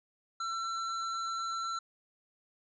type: tone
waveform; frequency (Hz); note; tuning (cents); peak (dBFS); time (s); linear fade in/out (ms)
square; 1346; E6; +36; -34; 0.4-1.79; 5
effects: resampled to 16000 Hz